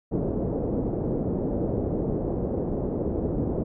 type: low-pass noise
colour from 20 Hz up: white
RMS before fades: -27 dBFS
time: 0.11-3.64 s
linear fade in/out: 20 ms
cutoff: 480 Hz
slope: 24 dB/octave
effects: none